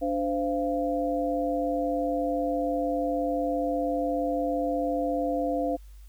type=tone cluster; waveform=sine; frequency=291.1 / 517 / 686 Hz; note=D4 / C5 / F5; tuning=-15 / -21 / -31 cents; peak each=-29 dBFS; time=0.01-5.77 s; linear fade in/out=20 ms; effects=added 50 Hz sine -44 dBFS peak until 6.08 s + white hiss -63 dBFS RMS until 6.08 s